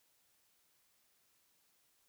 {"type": "silence", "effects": ["white hiss -74 dBFS RMS until 2.08 s"]}